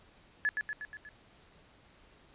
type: tone with echo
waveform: sine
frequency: 1711 Hz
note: A6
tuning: 49 cents flat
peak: -26 dBFS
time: 0.45-0.49 s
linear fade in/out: 0 ms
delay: 120 ms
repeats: 5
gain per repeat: -4 dB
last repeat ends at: 1.09 s
effects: pink hiss -61 dBFS RMS until 2.34 s + resampled to 8000 Hz